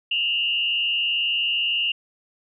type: tone with frequency modulation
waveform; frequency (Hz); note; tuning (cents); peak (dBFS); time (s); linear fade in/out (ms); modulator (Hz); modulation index
sine; 2819; F7; +16; -20; 0.11-1.92; 5; 141; 0.76
effects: none